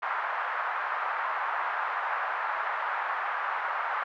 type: band-pass noise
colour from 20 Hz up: white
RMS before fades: -31 dBFS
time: 0.02-4.04 s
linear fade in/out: 10 ms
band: 790 to 1500 Hz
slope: 24 dB/octave
effects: none